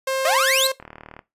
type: tone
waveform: sawtooth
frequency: 531 Hz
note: C5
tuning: 25 cents sharp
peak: -17 dBFS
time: 0.07-0.72 s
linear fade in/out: 5 ms
type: exponential sweep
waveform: sawtooth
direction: up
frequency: 587.3 to 4327 Hz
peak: -14 dBFS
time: 0.25-0.67 s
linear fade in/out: 2 ms
type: click train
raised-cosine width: 0.5 ms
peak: -23 dBFS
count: 16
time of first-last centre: 0.8-1.192 s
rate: 38.3 Hz
effects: noise-tail reverb RT60 0.2 s tail -17 dB re dry + resampled to 32000 Hz